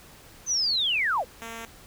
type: linear sweep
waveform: sine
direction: down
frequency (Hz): 6280 to 412.4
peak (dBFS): -22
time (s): 0.46-1.25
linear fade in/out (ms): 50
type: tone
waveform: 5% pulse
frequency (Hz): 228.2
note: A#3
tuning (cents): -37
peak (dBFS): -25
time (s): 1.42-1.65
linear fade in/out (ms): 0
effects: pink hiss -50 dBFS RMS until 1.86 s